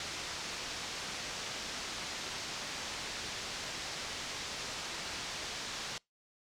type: low-pass noise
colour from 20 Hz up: white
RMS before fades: -41 dBFS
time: 0-5.98 s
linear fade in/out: 2 ms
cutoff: 6100 Hz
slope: 24 dB/octave
effects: noise-tail reverb RT60 0.2 s tail -26 dB re dry